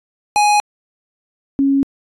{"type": "tone pair in turn", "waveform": ["square", "sine"], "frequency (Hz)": [832, 275.2], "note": ["G#5", "C#4"], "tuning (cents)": [3, -12], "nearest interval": "octave + perfect fifth", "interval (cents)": 1915, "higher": "first", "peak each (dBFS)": -11, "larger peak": "neither", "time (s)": [[0.36, 0.6], [1.59, 1.83]], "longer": "neither", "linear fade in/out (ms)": 0, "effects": ["resampled to 24000 Hz"]}